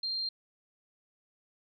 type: tone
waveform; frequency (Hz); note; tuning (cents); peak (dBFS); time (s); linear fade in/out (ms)
sine; 4186; C8; 0; -31; 0.03-0.29; 5
effects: none